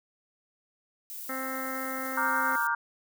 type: noise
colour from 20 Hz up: violet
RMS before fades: -40 dBFS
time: 1.1-2.67 s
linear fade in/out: 0 ms
type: harmonic tone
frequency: 262.9 Hz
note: C4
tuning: 8 cents sharp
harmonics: 1 / 2 / 3 / 4 / 5 / 6 / 7 / 8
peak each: -38 / -39 / -44 / -46 / -37 / -44 / -41 / -44 dBFS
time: 1.29-2.56 s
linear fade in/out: 5 ms
type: chord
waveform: sine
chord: G minor seventh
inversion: first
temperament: equal with one note detuned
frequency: 932.3 / 1174.7 / 1415.6 / 1568 Hz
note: Bb5 / D6 / F6 / G6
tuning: 0 / 0 / +23 / 0 cents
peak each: -30 / -32 / -30 / -31 dBFS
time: 2.17-2.75 s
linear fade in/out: 5 ms
effects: none